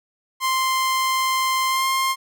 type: tone with pitch glide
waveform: sawtooth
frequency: 1046.5 to 1059.9 Hz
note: C6 to C6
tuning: 0 to +22 cents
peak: -15 dBFS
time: 0.4-2.16 s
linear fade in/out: 50 ms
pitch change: +22 cents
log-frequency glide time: 1.68-1.86 s
effects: none